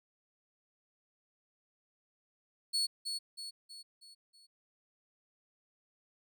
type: tone with echo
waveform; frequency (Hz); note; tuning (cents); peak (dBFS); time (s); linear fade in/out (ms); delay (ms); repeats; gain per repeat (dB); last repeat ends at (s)
35% pulse; 4400; C#8; -14; -28; 2.73-2.87; 20; 320; 5; -6; 4.47
effects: none